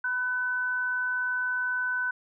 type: tone pair together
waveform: sine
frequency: 996.8 / 1507 Hz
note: B5 / F#6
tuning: +16 / +31 cents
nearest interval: perfect fifth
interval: 715 cents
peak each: -37 / -26 dBFS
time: 0.04-2.11 s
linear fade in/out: 5 ms
effects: none